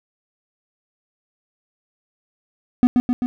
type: tone with echo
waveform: triangle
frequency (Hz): 246.9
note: B3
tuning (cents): 0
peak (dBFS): -7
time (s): 2.83-2.87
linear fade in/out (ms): 0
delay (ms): 130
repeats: 3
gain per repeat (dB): -3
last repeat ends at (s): 3.26
effects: none